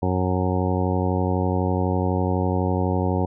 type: harmonic tone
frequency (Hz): 92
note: F#2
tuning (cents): -9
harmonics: 1 / 2 / 3 / 4 / 5 / 6 / 8 / 9 / 10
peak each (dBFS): -23 / -26 / -28 / -29 / -30 / -31 / -32 / -33 / -33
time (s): 0.02-3.26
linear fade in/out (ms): 10
effects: none